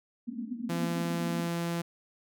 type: band-pass noise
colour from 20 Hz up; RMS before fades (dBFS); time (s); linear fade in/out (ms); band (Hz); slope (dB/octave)
pink; -37; 0.27-1.49; 20; 220 to 260; 96
type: tone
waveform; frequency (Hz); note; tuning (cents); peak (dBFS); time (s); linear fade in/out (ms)
sawtooth; 170; F3; -46; -26; 0.69-1.82; 10
effects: none

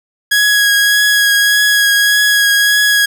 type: tone with vibrato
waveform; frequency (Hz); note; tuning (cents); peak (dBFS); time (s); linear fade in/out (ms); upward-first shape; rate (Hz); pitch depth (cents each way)
sawtooth; 1661.2; G#6; 0; -5; 0.31-3.06; 10; triangle; 1.7; 18
effects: none

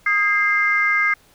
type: chord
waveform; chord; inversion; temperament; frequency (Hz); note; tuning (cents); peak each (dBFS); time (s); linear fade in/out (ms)
sine; Ab major; second; equal with one note detuned; 1244.5 / 1619.5 / 2093; Eb6 / Ab6 / C7; 0 / -44 / 0; -22 / -20 / -17; 0.06-1.14; 5
effects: tanh soft clip ceiling -6 dBFS + pink hiss -54 dBFS RMS until 1.34 s

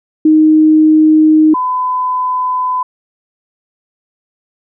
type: tone pair in turn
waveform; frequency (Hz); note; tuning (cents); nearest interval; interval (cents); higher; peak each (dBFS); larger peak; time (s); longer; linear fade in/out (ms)
sine; 311.1 / 1007.9; D#4 / B5; 0 / +35; octave + minor sixth; 2035; second; -4 / -12; first; 0.25-1.54 / 1.54-2.83; neither; 5
effects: none

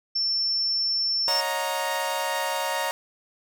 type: tone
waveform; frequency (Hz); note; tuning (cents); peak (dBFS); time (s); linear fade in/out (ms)
sine; 5390; E8; +38; -22; 0.15-1.41; 10
type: chord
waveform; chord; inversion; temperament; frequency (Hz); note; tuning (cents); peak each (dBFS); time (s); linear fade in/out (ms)
sawtooth; D# minor seventh; third; equal with one note detuned; 554.4 / 622.3 / 722.7 / 932.3; C#5 / D#5 / F#5 / A#5; 0 / 0 / -41 / 0; -28 / -29 / -30 / -24; 1.28-2.91; 0
effects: none

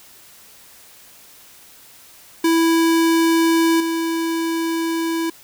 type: tone with level steps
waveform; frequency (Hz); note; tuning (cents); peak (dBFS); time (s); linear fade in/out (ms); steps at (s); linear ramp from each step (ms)
square; 329.6; E4; 0; -14 / -20; 2.44-5.3; 5; 3.8; 5
effects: white hiss -46 dBFS RMS until 5.43 s

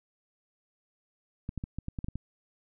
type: clicks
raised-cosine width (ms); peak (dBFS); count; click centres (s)
5; -22; 9; 1.491 / 1.577 / 1.639 / 1.786 / 1.884 / 1.988 / 2.044 / 2.085 / 2.156
effects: none

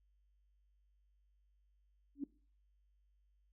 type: tone with exponential growth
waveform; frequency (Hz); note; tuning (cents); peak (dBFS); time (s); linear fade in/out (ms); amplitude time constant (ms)
sine; 282.2; C#4; +31; -33; 2.15-2.24; 5; 19
effects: noise-tail reverb RT60 0.4 s tail -20 dB re dry + added 50 Hz sine -70 dBFS peak until 3.52 s

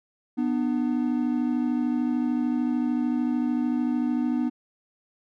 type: tone pair together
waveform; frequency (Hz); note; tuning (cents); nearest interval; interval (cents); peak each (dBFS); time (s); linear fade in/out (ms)
triangle; 246.9 / 300.3; B3 / D4; 0 / +39; minor third; 339; -22 / -25; 0.37-4.5; 20
effects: none

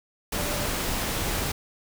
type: tone in noise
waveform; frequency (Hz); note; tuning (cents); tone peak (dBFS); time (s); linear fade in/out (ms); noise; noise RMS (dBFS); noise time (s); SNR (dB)
sine; 587.3; D5; 0; -35; 0.38-0.66; 5; pink; -28; 0.32-1.52; -10
effects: none

